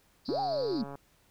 white band-pass noise, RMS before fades -46 dBFS, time 0.25-0.82 s, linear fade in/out 10 ms, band 4200 to 4800 Hz, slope 96 dB/octave
sine linear two-way sweep, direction up then down, 196.8 to 826 to 196.8 Hz, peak -28 dBFS, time 0.28-0.84 s, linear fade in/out 10 ms, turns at 0.4 s
click train, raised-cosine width 1 ms, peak -29 dBFS, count 94, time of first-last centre 0.29-0.954 s, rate 140 Hz
effects pink hiss -66 dBFS RMS until 1.3 s

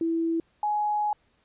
sine tone pair in turn, 330 / 838.3 Hz, E4 / G#5, +2 / +16 cents, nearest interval octave + major third, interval 1614 cents, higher second, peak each -23 dBFS, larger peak neither, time 0.01-0.4 / 0.63-1.13 s, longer second, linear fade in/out 2 ms, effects pink hiss -67 dBFS RMS until 1.44 s + resampled to 8000 Hz

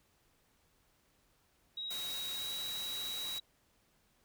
sine tone with pitch glide, 3821 to 3870 Hz, A#7 to B7, +42 to -36 cents, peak -38 dBFS, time 1.77-3.4 s, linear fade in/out 5 ms, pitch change +22 cents, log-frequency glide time 2.36-2.5 s
white noise, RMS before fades -45 dBFS, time 1.9-3.39 s, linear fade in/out 10 ms
effects pink hiss -72 dBFS RMS until 4.24 s

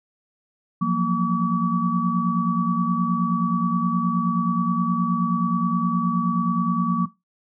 sine tone cluster, 174 / 183.5 / 232.9 / 1142 Hz, F3 / F#3 / A#3 / D6, -6 / -14 / -1 / -49 cents, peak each -24 dBFS, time 0.81-7.06 s, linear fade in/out 10 ms, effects noise-tail reverb RT60 0.2 s tail -17 dB re dry

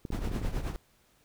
clicks, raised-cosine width 3 ms, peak -24 dBFS, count 9, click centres 0.052 / 0.104 / 0.148 / 0.19 / 0.275 / 0.315 / 0.362 / 0.416 / 0.448 s
brown noise with tremolo, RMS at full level -29 dBFS, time 0.12-0.76 s, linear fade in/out 0 ms, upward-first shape triangle, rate 9.4 Hz, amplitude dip 75%
effects pink hiss -66 dBFS RMS until 1.24 s

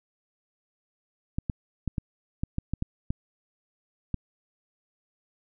clicks, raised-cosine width 5 ms, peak -15 dBFS, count 10, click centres 1.385 / 1.498 / 1.877 / 1.982 / 2.435 / 2.584 / 2.736 / 2.824 / 3.105 / 4.143 s, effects none

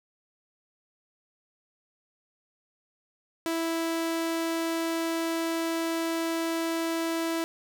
sawtooth tone, 329.6 Hz, E4, in tune, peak -23 dBFS, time 3.46-7.44 s, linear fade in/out 0 ms, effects none

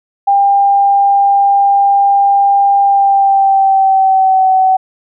sine tone with pitch glide, 798 to 756.7 Hz, G5 to F#5, +31 to +39 cents, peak -6 dBFS, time 0.27-4.77 s, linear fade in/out 10 ms, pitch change -92 cents, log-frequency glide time 2.82-4.49 s, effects none

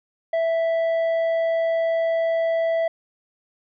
sine tone with tanh clipping, 659.3 Hz, E5, in tune, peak -20 dBFS, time 0.33-2.88 s, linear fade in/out 5 ms, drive 6 dB, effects none

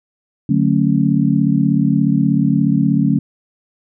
sine chord, D major seventh, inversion none, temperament just, 146.83 / 183.54 / 220.2 / 275.3 Hz, D3 / F#3 / A3 / C#4, 0 / -14 / +2 / -12 cents, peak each -17 dBFS, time 0.49-3.19 s, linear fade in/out 5 ms, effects none

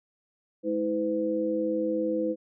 sine tone cluster, 212.8 / 323 / 506 Hz, G#3 / E4 / B4, +42 / -35 / +42 cents, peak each -34 / -28 / -28 dBFS, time 0.63-2.36 s, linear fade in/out 50 ms, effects none

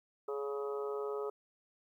harmonic tone, 140.2 Hz, C#3, 20 cents sharp, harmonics 3 / 4 / 5 / 6 / 7 / 8 / 9, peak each -36 / -45 / -51 / -52 / -51 / -53 / -46 dBFS, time 0.28-1.3 s, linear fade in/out 5 ms, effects 12-bit

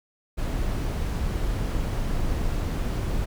brown noise, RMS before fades -26 dBFS, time 0.37-3.26 s, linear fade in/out 20 ms, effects none

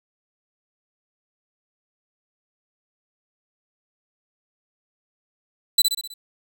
sawtooth tone with echo, 3989 Hz, B7, 17 cents sharp, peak -9 dBFS, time 5.78-5.82 s, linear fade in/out 5 ms, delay 64 ms, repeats 5, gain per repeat -5 dB, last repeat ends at 6.14 s, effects none

